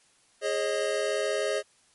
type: chord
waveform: square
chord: Ab suspended fourth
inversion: none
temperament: equal with one note detuned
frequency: 415.3 / 542 / 622.3 Hz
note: Ab4 / Db5 / Eb5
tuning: 0 / -39 / 0 cents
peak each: -31 dBFS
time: 0.41-1.63 s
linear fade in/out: 50 ms
effects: white hiss -63 dBFS RMS until 1.94 s + MP3 48 kbps